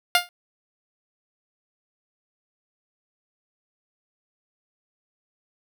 10% pulse tone with exponential decay, 706 Hz, F5, 19 cents sharp, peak -4 dBFS, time 0.15-0.29 s, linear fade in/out 1 ms, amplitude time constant 29 ms, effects none

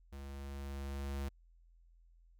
square tone with level ramp, 69.3 Hz, C#2, in tune, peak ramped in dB -46 to -37 dBFS, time 0.12-1.29 s, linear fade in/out 10 ms, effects added 42 Hz sine -61 dBFS peak until 2.39 s

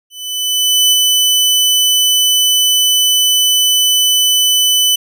sawtooth tone with ADSR envelope, 3000 Hz, F#7, 23 cents sharp, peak -4 dBFS, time 0.1-4.96 s, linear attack 820 ms, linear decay 26 ms, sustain -2 dB, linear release 9 ms, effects none

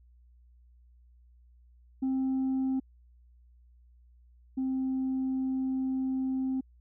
sine tone pair in turn, 263.8 / 262.6 Hz, C4 / C4, +14 / +6 cents, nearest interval unison, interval 8 cents, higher first, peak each -24 / -26 dBFS, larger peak first, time 2.02-2.8 / 4.57-6.61 s, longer second, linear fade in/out 10 ms, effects tanh soft clip ceiling -25 dBFS + added 60 Hz sine -56 dBFS peak until 6.8 s

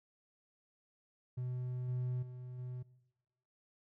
triangle tone with level steps, 125.3 Hz, B2, 25 cents sharp, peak -34 / -31 / -41 / -38 dBFS, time 1.37-2.83 s, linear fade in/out 10 ms, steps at 1.88 / 2.22 / 2.58 s, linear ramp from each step 10 ms, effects noise-tail reverb RT60 1.0 s tail -21 dB re dry + tanh soft clip ceiling -27 dBFS

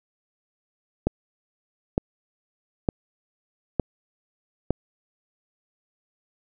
click train, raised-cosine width 2 ms, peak -7 dBFS, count 5, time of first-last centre 1.07-4.706 s, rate 1.1 Hz, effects none

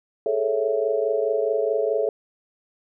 sine chord, A major seventh, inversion third, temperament equal, 415.3 / 440 / 554.4 / 659.3 Hz, G#4 / A4 / C#5 / E5, 0 / 0 / 0 / 0 cents, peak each -27 / -23 / -26 / -27 dBFS, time 0.26-2.09 s, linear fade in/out 2 ms, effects none

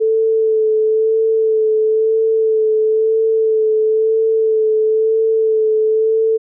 sine tone with vibrato, 439.6 Hz, A4, 2 cents flat, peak -11 dBFS, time 0-6.38 s, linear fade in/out 20 ms, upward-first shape sine, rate 1 Hz, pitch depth 20 cents each way, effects none

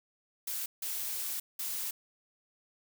blue noise bursts at uneven times, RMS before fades -36 dBFS, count 3, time 0.47-0.66 / 0.82-1.4 / 1.59-1.91 s, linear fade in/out 5 ms, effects none

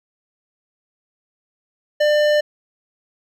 triangle tone with hard clipping, 597 Hz, D5, 28 cents sharp, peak -15 dBFS, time 2-2.41 s, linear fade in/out 10 ms, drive 18 dB, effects none

